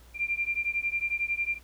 sine beating tone pair, 2374 / 2385 Hz, D7 / D7, +18 / +26 cents, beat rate 11 Hz, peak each -30 dBFS, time 0.14-1.59 s, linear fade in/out 50 ms, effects added 60 Hz sine -52 dBFS peak until 1.63 s + pink hiss -58 dBFS RMS until 1.63 s

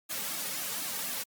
white noise with flanger, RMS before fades -35 dBFS, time 0.09-1.24 s, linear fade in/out 20 ms, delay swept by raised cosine 2 to 2.98 ms, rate 4 Hz, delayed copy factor -0.8, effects high-pass 150 Hz 12 dB/octave + Opus 48 kbps

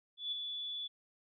sine tone with ADSR envelope, 3447 Hz, A7, 36 cents flat, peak -33 dBFS, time 0.17-0.88 s, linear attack 150 ms, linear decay 11 ms, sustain -5 dB, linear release 18 ms, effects none

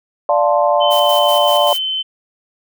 sine chord, D minor seventh, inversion none, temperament equal, 587.3 / 698.5 / 880 / 1046.5 Hz, D5 / F5 / A5 / C6, 0 / 0 / 0 / 0 cents, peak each -14 / -16 / -18 / -19 dBFS, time 0.29-1.73 s, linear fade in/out 2 ms
sine tone, 3067 Hz, G7, 38 cents flat, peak -17 dBFS, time 0.8-2.03 s, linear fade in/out 20 ms
blue noise with tremolo, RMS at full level -26 dBFS, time 0.9-1.79 s, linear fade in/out 20 ms, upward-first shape square, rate 5.2 Hz, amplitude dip 50%
effects none

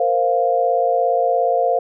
sine chord, Bb suspended second, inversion none, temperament equal, 466.2 / 523.3 / 698.5 Hz, Bb4 / C5 / F5, 0 / 0 / 0 cents, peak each -21 / -19 / -17 dBFS, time 0-1.79 s, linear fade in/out 5 ms, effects none

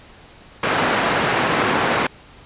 white band-pass noise, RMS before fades -19 dBFS, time 0.63-2.07 s, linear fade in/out 5 ms, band 130 to 1600 Hz, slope 12 dB/octave, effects pink hiss -45 dBFS RMS until 2.45 s + resampled to 8000 Hz

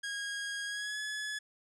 sawtooth tone with pitch glide, 1637 to 1704.5 Hz, G#6 to G#6, -25 to +45 cents, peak -32 dBFS, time 0.03-1.39 s, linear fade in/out 10 ms, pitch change +70 cents, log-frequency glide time 0.65-1 s, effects resampled to 22050 Hz

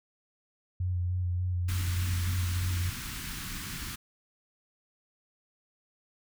sine tone with vibrato, 89.7 Hz, F2, 47 cents sharp, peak -27 dBFS, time 0.8-2.9 s, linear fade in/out 5 ms, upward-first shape square, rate 3.4 Hz, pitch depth 20 cents each way
pink band-stop noise, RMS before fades -38 dBFS, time 1.68-3.96 s, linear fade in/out 10 ms, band 270 to 1200 Hz, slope 24 dB/octave
effects none

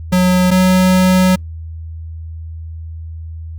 square tone pair in turn, 182.2 / 184.85 Hz, F#3 / F#3, -26 / -1 cents, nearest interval unison, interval 25 cents, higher second, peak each -10 / -9 dBFS, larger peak second, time 0.12-0.51 / 0.51-1.36 s, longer second, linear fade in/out 10 ms, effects added 81 Hz sine -25 dBFS peak until 3.58 s + Opus 48 kbps

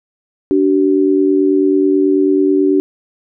sine tone pair together, 290.9 / 380.1 Hz, D4 / F#4, -16 / +47 cents, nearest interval perfect fourth, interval 463 cents, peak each -12 dBFS, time 0.51-2.8 s, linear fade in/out 0 ms, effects none

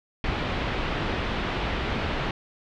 pink low-pass noise, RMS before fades -28 dBFS, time 0.24-2.31 s, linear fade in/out 2 ms, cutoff 3500 Hz, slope 24 dB/octave, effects none

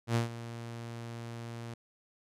sawtooth tone with ADSR envelope, 116.8 Hz, A#2, 4 cents sharp, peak -21 dBFS, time 0.07-1.74 s, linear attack 84 ms, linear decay 130 ms, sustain -15 dB, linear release 4 ms, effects low-pass 10000 Hz 12 dB/octave

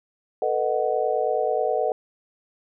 sine chord, B dominant seventh, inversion third, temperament just, 444.5 / 493.9 / 617.4 / 740.8 Hz, A4 / B4 / D#5 / F#5, +18 / 0 / -14 / +2 cents, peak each -26 dBFS, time 0.42-1.92 s, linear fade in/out 2 ms, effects none

